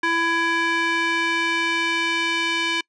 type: tone with band-pass filter sweep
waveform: square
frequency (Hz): 333.1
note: E4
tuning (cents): +18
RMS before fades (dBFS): -22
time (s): 0.03-2.81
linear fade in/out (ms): 5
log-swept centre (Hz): 1700 to 2700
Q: 1.8
effects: noise-tail reverb RT60 0.1 s tail -26 dB re dry + resampled to 22050 Hz